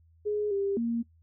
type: tone with pitch steps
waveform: sine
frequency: 417.9 / 396.8 / 232.9 Hz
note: G#4 / G4 / A#3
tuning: +11 / +21 / -1 cents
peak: -26 dBFS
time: 0.25-1.03 s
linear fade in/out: 20 ms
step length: 260 ms
effects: noise-tail reverb RT60 0.1 s tail -20 dB re dry + added 82 Hz sine -58 dBFS peak until 1.22 s